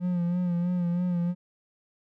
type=tone with vibrato; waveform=triangle; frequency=176.1 Hz; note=F3; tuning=15 cents sharp; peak=-22 dBFS; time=0-1.35 s; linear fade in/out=50 ms; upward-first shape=sine; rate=3.1 Hz; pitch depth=41 cents each way; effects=none